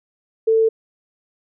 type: tone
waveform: sine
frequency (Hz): 446.1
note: A4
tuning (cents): +24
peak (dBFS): -12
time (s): 0.47-0.69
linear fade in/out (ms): 10
effects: none